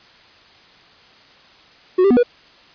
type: tone with pitch steps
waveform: triangle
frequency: 367.5 / 395.4 / 245.5 / 484.4 Hz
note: F#4 / G4 / B3 / B4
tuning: -12 / +15 / -10 / -34 cents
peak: -8 dBFS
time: 1.98-2.232 s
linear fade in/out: 10 ms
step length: 63 ms
effects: white hiss -48 dBFS RMS until 2.74 s + resampled to 11025 Hz